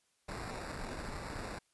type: noise with sample-and-hold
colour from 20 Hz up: pink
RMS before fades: -42 dBFS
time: 0.28-1.59 s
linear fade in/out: 10 ms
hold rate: 3150 Hz
effects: white hiss -75 dBFS RMS until 1.73 s + resampled to 24000 Hz